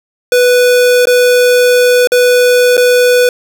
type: tone with dropouts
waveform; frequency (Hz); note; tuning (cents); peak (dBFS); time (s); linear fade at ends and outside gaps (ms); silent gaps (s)
square; 493.9; B4; 0; -6; 0.32-3.29; 2; 1.055-1.071 / 2.073-2.119 / 2.769-2.777
effects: none